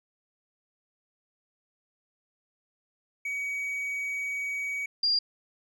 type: tone pair in turn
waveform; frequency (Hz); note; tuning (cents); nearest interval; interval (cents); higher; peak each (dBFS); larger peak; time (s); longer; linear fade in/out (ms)
triangle / sine; 2261 / 4791; C#7 / D8; +34 / +34; octave + minor second; 1300; second; -28 / -22; second; 3.25-4.86 / 5.03-5.19; first; 5
effects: none